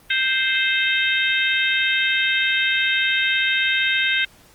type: harmonic tone with a mistuned harmonic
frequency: 523.3 Hz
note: C5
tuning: in tune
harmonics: 3 / 4 / 5 / 6 / 7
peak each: -22 / -23 / -24 / -25 / -25 dBFS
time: 0.1-4.25 s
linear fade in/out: 5 ms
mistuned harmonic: 7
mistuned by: +16 cents
effects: pink hiss -51 dBFS RMS until 4.54 s + Opus 32 kbps